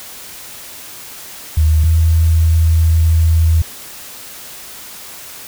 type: tone pair in turn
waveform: sine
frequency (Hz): 78 / 81.35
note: D#2 / E2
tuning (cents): +5 / -22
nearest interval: minor second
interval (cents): 73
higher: second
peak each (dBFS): -8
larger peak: neither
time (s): 1.57-1.84 / 1.84-3.62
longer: second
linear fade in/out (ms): 5
effects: white hiss -33 dBFS RMS until 5.47 s